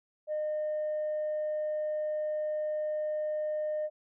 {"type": "tone", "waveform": "sine", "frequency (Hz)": 610, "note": "D#5", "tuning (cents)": -34, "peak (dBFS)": -28, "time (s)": [0.27, 3.9], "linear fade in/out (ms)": 50, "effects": ["tanh soft clip ceiling -27 dBFS"]}